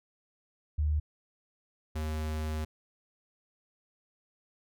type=tone pair in turn; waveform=sine / square; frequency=75.3 / 77.6 Hz; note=D2 / D#2; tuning=+44 / -4 cents; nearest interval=minor second; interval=52 cents; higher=second; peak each=-25 / -32 dBFS; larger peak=first; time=0.78-1 / 1.95-2.65 s; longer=second; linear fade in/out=10 ms; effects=none